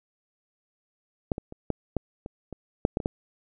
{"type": "clicks", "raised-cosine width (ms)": 2, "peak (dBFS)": [-11, -19, -26, -12, -12, -23, -23, -6, -11, -19, -11], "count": 11, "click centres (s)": [1.318, 1.381, 1.524, 1.703, 1.967, 2.261, 2.527, 2.851, 2.971, 3.002, 3.059], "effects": []}